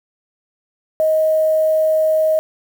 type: tone with quantisation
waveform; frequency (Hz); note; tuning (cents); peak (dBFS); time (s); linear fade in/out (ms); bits
sine; 629; D#5; +19; -12; 1-2.39; 0; 6
effects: none